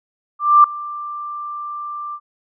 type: tone with ADSR envelope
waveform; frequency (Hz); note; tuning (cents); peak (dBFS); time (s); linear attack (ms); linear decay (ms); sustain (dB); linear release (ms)
sine; 1182; D6; +11; -4; 0.39-2.2; 250; 3; -21; 61
effects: none